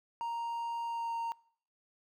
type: tone with pitch glide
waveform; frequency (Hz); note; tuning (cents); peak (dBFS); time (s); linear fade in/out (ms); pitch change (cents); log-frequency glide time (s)
triangle; 932.3 to 924.3; A#5 to A#5; 0 to -15; -32; 0.21-1.32; 0; -15; 0.84-1.14
effects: noise-tail reverb RT60 0.6 s tail -24 dB re dry